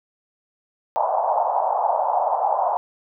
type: band-pass noise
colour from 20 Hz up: pink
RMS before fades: -21 dBFS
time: 0.96-2.77 s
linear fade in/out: 0 ms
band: 640 to 940 Hz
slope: 48 dB/octave
effects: none